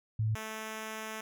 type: tone pair in turn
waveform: sine / 5% pulse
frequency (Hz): 109.4 / 218.8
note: A2 / A3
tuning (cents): -9 / -9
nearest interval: octave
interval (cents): 1200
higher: second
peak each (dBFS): -27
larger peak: neither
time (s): 0.19-0.35 / 0.35-1.21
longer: second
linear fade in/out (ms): 5
effects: none